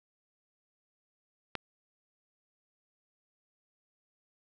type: click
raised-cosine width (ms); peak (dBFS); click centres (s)
0.3; -17; 1.553
effects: none